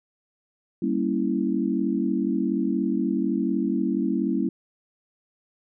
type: chord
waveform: sine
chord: G diminished seventh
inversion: none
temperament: equal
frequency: 196 / 233.1 / 277.2 / 329.6 Hz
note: G3 / Bb3 / Db4 / Fb4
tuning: 0 / 0 / 0 / 0 cents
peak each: -27 dBFS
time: 0.82-4.49 s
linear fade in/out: 5 ms
effects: none